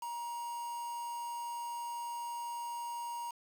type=tone with quantisation; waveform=triangle; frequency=946 Hz; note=A#5; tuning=25 cents sharp; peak=-36 dBFS; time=0.02-3.31 s; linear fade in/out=5 ms; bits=8; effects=none